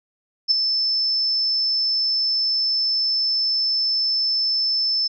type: tone with ADSR envelope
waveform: sine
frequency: 5274 Hz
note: E8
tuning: in tune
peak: -11 dBFS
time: 0.48-5.08 s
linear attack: 32 ms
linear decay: 9 ms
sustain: -7 dB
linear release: 13 ms
effects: none